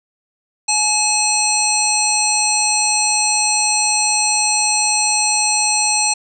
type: harmonic tone with a mistuned harmonic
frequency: 844 Hz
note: G#5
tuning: 28 cents sharp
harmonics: 1 / 3 / 5 / 7 / 9 / 10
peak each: -21 / -21 / -21 / -21 / -21 / -21 dBFS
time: 0.68-6.14 s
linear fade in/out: 10 ms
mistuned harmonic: 3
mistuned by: +29 cents
effects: none